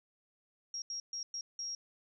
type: tone bursts at uneven times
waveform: sine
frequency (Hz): 5600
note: F8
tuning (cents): +4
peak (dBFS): -37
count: 5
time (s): 0.74-0.82 / 0.9-1 / 1.13-1.23 / 1.34-1.41 / 1.59-1.75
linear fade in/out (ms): 2
effects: none